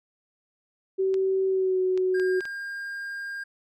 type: tone with pitch glide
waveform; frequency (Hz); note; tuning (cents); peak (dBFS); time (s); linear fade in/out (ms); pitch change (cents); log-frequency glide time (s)
sine; 382.2 to 371.5; G4 to F#4; -44 to +7; -21; 0.98-2.41; 20; -49; 1.47-1.8
type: clicks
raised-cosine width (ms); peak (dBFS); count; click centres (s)
0.2; -24; 5; 1.142 / 1.976 / 2.198 / 2.407 / 2.454
type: tone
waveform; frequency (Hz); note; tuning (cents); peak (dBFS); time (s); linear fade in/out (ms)
triangle; 1608; G6; +44; -30; 2.14-3.44; 10
effects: none